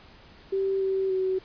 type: tone with pitch steps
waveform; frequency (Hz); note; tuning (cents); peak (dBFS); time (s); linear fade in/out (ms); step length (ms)
sine; 387.7 / 384 / 376.3; G4 / G4 / F#4; -19 / -36 / +29; -23; 0.52-1.39; 10; 290
effects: pink hiss -52 dBFS RMS until 1.44 s + resampled to 11025 Hz